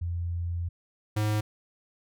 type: tone pair in turn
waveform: sine / square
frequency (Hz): 86 / 106.41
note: F2 / G#2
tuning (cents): -26 / +43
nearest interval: major third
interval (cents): 369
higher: second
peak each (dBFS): -28 / -25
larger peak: second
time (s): 0.01-0.69 / 1.16-1.41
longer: first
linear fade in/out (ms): 10
effects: none